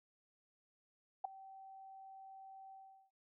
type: tone with ADSR envelope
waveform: sine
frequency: 772 Hz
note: G5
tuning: 27 cents flat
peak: -31 dBFS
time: 1.24-3.11 s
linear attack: 9 ms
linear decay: 6 ms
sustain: -21 dB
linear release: 390 ms
effects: none